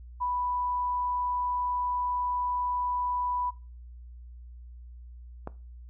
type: tone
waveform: sine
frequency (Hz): 987.8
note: B5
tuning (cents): 0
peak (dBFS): -27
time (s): 0.2-3.51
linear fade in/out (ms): 20
type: click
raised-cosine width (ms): 1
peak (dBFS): -21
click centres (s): 5.474
effects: noise-tail reverb RT60 0.3 s tail -18 dB re dry + added 60 Hz sine -43 dBFS peak until 5.89 s